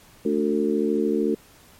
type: harmonic tone with a mistuned harmonic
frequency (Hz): 73.5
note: D2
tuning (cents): +2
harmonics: 3 / 4 / 5 / 6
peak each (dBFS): -25 / -25 / -25 / -25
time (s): 0.25-1.35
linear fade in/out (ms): 5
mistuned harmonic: 6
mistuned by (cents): +35
effects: pink hiss -52 dBFS RMS until 1.79 s + MP3 64 kbps